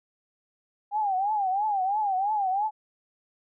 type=tone with vibrato; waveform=sine; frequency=801 Hz; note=G5; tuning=37 cents sharp; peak=-23 dBFS; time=0.91-2.71 s; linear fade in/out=50 ms; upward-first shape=triangle; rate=3 Hz; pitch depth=160 cents each way; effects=none